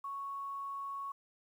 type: tone with quantisation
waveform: sine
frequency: 1108.7 Hz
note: C#6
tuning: in tune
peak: -38 dBFS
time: 0.04-1.12 s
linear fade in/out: 5 ms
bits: 11
effects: none